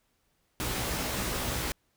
pink noise with comb filter, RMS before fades -32 dBFS, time 0.6-1.72 s, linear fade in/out 0 ms, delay 16 ms, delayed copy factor +0.65, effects pink hiss -73 dBFS RMS until 1.96 s

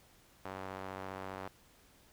sawtooth tone with band-pass filter, 95.1 Hz, F#2, 48 cents sharp, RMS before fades -44 dBFS, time 0.45-1.48 s, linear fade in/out 5 ms, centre 950 Hz, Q 0.96, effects pink hiss -64 dBFS RMS until 2.12 s

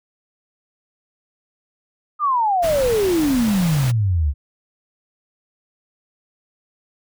sine exponential sweep, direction down, 1244.5 to 67.5 Hz, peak -15 dBFS, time 2.19-4.34 s, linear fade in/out 50 ms
pink band-stop noise, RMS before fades -28 dBFS, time 2.62-3.92 s, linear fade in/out 20 ms, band 330 to 460 Hz, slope 96 dB/octave
effects none

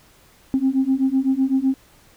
sine beating tone pair, 261.6 / 269.5 Hz, C4 / C#4, 0 / -49 cents, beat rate 7.9 Hz, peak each -19 / -18 dBFS, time 0.54-1.74 s, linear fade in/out 0 ms, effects tanh soft clip ceiling -10 dBFS + pink hiss -53 dBFS RMS until 2.16 s

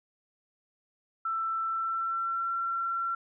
sine tone with pitch glide, 1332 to 1359.2 Hz, E6 to F6, +18 to -47 cents, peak -28 dBFS, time 1.25-3.15 s, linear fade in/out 5 ms, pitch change +35 cents, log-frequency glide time 1.63-2.51 s, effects none

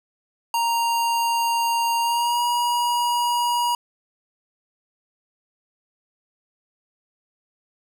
square tone with pitch glide, 932.3 to 959.6 Hz, A#5 to A#5, 0 to +50 cents, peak -20 dBFS, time 0.54-3.75 s, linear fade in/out 2 ms, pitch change +50 cents, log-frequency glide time 2-2.42 s, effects none

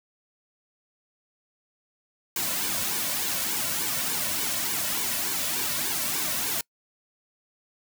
white noise with flanger, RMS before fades -28 dBFS, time 2.36-6.61 s, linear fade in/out 2 ms, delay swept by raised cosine 1.5 to 2.5 ms, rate 3.4 Hz, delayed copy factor -0.75, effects noise-tail reverb RT60 0.1 s tail -26 dB re dry

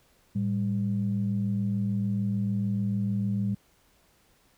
sine tone pair together, 111.15 / 197.9 Hz, A2 / G3, +18 / +17 cents, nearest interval minor seventh, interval 999 cents, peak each -28 / -26 dBFS, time 0.35-3.55 s, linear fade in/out 10 ms, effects tanh soft clip ceiling -18 dBFS + pink hiss -64 dBFS RMS until 4.57 s

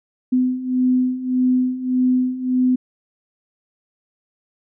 sine beating tone pair, 252.5 / 254.2 Hz, B3 / C4, +39 / -50 cents, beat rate 1.7 Hz, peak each -21 / -17 dBFS, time 0.32-2.76 s, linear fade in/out 10 ms, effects none

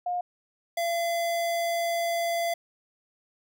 sine / square tone pair in turn, 713 / 680.1 Hz, F5 / F5, +36 / -46 cents, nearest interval minor second, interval 82 cents, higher first, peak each -26 dBFS, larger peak neither, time 0.06-0.21 / 0.77-2.54 s, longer second, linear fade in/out 5 ms, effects none

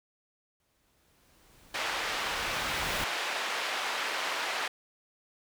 pink noise with exponential growth, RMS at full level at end -35 dBFS, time 0.6-3.04 s, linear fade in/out 1 ms, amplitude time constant 530 ms
white band-pass noise, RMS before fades -33 dBFS, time 1.74-4.68 s, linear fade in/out 5 ms, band 550 to 2700 Hz, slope 12 dB/octave
effects none

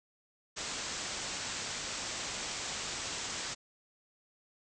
white low-pass noise, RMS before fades -39 dBFS, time 0.56-3.55 s, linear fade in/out 20 ms, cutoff 8000 Hz, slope 96 dB/octave, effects none

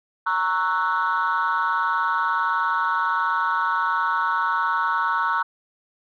sine chord, F# dominant seventh, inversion first, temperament equal with one note detuned, 927.5 / 1108.7 / 1318.5 / 1480 Hz, A#5 / C#6 / E6 / F#6, -9 / 0 / 0 / 0 cents, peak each -24 dBFS, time 0.26-5.43 s, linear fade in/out 10 ms, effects tanh soft clip ceiling -14 dBFS

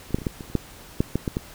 clicks, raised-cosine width 3 ms, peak -25 / -7 / -20 / -23 / -10 / -22 / -30 / -7 / -6 / -9 / -11 / -11 dBFS, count 12, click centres 0.107 / 0.145 / 0.186 / 0.218 / 0.268 / 0.408 / 0.5 / 0.553 / 1.005 / 1.156 / 1.278 / 1.369 s, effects pink hiss -45 dBFS RMS until 1.54 s

